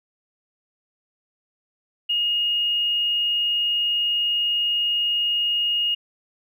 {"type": "tone with tanh clipping", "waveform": "triangle", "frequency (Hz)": 2860, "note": "F7", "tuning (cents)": 41, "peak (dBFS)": -19, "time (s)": [2.09, 5.95], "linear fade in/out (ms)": 10, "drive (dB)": 2, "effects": []}